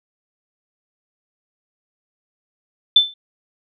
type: tone with exponential decay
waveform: sine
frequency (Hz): 3530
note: A7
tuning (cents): +5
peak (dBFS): -4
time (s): 2.96-3.14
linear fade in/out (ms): 5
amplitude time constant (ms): 39
effects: none